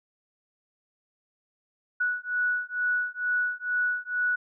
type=beating tone pair; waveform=sine; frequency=1471 / 1473.2 Hz; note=F#6 / F#6; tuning=-11 / -8 cents; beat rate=2.2 Hz; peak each=-28 dBFS; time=2-4.36 s; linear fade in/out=10 ms; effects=none